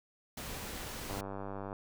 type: noise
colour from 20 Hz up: pink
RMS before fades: -42 dBFS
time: 0.37-1.21 s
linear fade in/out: 5 ms
type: click train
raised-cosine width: 1 ms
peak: -27 dBFS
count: 63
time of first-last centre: 1.1-1.729 s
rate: 98.6 Hz
effects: none

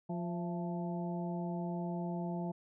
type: harmonic tone with a mistuned harmonic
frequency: 174.9 Hz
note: F3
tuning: 3 cents sharp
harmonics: 1 / 2 / 3 / 4 / 5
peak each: -36 / -43 / -51 / -44 / -47 dBFS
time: 0.09-2.52 s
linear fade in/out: 10 ms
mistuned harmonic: 4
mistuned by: -61 cents
effects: none

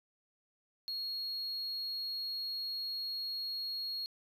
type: tone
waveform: triangle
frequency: 4300 Hz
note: C8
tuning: 47 cents sharp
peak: -34 dBFS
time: 0.88-4.06 s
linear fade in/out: 0 ms
effects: tanh soft clip ceiling -30 dBFS

